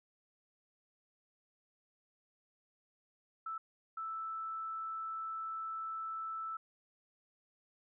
sine tone bursts at uneven times, 1318.5 Hz, E6, in tune, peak -38 dBFS, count 2, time 3.46-3.58 / 3.97-6.57 s, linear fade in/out 5 ms, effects none

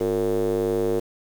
square tone with band-pass filter, 50.9 Hz, G#1, 34 cents flat, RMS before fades -23 dBFS, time 0-1 s, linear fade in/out 10 ms, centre 420 Hz, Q 5.8, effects 7-bit

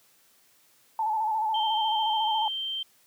sine tone with vibrato, 872 Hz, A5, 16 cents flat, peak -24 dBFS, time 0.99-2.48 s, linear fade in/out 2 ms, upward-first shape square, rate 14 Hz, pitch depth 40 cents each way
sine tone, 3136 Hz, G7, in tune, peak -29 dBFS, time 1.54-2.83 s, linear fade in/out 5 ms
effects white hiss -62 dBFS RMS until 3.06 s + high-pass 100 Hz 12 dB/octave

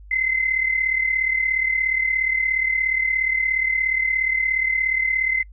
sine tone pair together, 2056 / 2093 Hz, C7 / C7, -31 / 0 cents, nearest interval unison, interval 31 cents, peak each -19 / -25 dBFS, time 0.11-5.43 s, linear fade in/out 5 ms, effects noise-tail reverb RT60 0.1 s tail -26 dB re dry + added 50 Hz sine -40 dBFS peak until 5.52 s

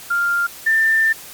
sine tone pair in turn, 1396.9 / 1787.6 Hz, F6 / A6, 0 / +27 cents, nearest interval major third, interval 427 cents, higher second, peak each -15 / -12 dBFS, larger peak second, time 0.1-0.47 / 0.66-1.13 s, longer second, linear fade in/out 10 ms, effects white hiss -37 dBFS RMS until 1.33 s + MP3 96 kbps

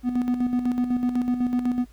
triangle tone with tremolo, 246.9 Hz, B3, in tune, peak -17 dBFS, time 0.03-1.86 s, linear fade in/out 50 ms, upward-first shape square, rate 8 Hz, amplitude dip 55%, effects added 53 Hz sine -48 dBFS peak until 1.92 s + pink hiss -60 dBFS RMS until 1.92 s

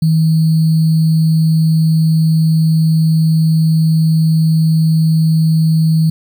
sine tone with sample-and-hold, 160 Hz, D#3, 49 cents sharp, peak -8 dBFS, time 0.02-6.1 s, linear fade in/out 5 ms, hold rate 4410 Hz, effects none

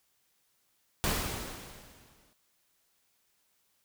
pink noise with exponential decay, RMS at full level -28 dBFS, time 1.04-2.33 s, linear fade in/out 0 ms, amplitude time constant 280 ms, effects white hiss -73 dBFS RMS until 3.84 s

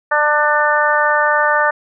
harmonic tone, 298 Hz, D4, 25 cents sharp, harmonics 2 / 3 / 4 / 5 / 6, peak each -18 / -18 / -18 / -18 / -18 dBFS, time 0.11-1.71 s, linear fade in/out 10 ms, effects none

